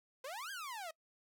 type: exponential two-way sweep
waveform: sawtooth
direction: up then down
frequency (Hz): 493.9 to 1661.2 to 619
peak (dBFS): -39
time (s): 0.24-0.91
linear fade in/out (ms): 5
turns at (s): 0.51
effects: noise-tail reverb RT60 0.1 s tail -24 dB re dry